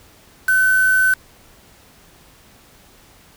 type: tone with quantisation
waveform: sine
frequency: 1518 Hz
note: F#6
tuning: 44 cents sharp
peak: -12 dBFS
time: 0.48-1.14 s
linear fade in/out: 5 ms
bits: 4
effects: pink hiss -49 dBFS RMS until 3.36 s